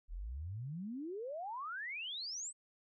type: exponential sweep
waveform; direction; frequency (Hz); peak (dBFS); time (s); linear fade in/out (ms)
sine; up; 36.93 to 8420; -40; 0.08-2.53; 50
effects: none